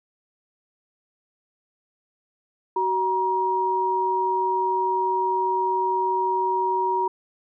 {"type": "tone pair together", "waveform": "sine", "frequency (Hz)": [376.4, 948.5], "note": ["F#4", "A#5"], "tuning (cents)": [30, 30], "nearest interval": "octave + major third", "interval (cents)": 1600, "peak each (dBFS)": [-26, -21], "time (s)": [2.76, 7.08], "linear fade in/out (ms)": 5, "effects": []}